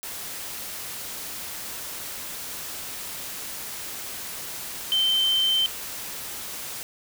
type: tone in noise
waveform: sine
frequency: 3103 Hz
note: G7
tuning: 18 cents flat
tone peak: -19 dBFS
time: 4.92-5.66 s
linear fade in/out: 0 ms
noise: white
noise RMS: -35 dBFS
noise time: 0.03-6.83 s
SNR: +13 dB
effects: none